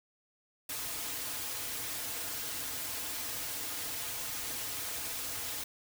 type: noise with comb filter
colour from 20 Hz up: white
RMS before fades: -38 dBFS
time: 0.69-5.64 s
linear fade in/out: 5 ms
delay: 5.2 ms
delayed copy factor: -1
effects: none